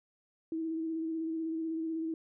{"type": "tone with vibrato", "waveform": "sine", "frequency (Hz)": 323.5, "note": "E4", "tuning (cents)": -32, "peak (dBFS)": -32, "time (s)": [0.52, 2.14], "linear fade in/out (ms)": 2, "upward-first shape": "square", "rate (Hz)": 16, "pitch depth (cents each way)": 19, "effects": []}